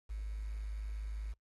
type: tone with quantisation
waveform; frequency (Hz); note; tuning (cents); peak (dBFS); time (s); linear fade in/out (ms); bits
sine; 52.4; G#1; +16; -37; 0.09-1.34; 20; 10
effects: noise-tail reverb RT60 0.1 s tail -26 dB re dry + AAC 32 kbps